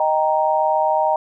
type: chord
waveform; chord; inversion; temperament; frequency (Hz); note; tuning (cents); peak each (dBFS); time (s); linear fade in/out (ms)
sine; Eb major; none; equal; 622.3 / 784 / 932.3; Eb5 / G5 / Bb5; 0 / 0 / 0; -19 / -20 / -19; 0-1.16; 2
effects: none